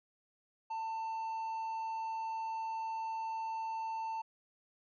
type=tone; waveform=triangle; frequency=894 Hz; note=A5; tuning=27 cents sharp; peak=-34 dBFS; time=0.7-4.22 s; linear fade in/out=10 ms; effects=resampled to 16000 Hz